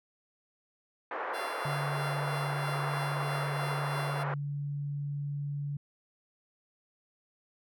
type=band-pass noise; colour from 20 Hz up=white; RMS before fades=-36 dBFS; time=1.11-4.34 s; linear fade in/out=2 ms; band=410 to 1500 Hz; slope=24 dB/octave
type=tone with tremolo; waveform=10% pulse; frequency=690 Hz; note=F5; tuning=21 cents flat; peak=-30 dBFS; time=1.33-4.24 s; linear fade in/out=20 ms; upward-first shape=triangle; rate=3.1 Hz; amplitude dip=40%
type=tone; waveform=sine; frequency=143.5 Hz; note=D3; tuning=40 cents flat; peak=-32 dBFS; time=1.65-5.77 s; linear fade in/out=5 ms
effects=none